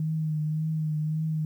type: tone with vibrato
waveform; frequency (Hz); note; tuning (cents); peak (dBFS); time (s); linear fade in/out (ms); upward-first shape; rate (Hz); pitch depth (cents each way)
sine; 155.56; D#3; 0; -25; 0-1.45; 2; triangle; 1.8; 37
effects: 10-bit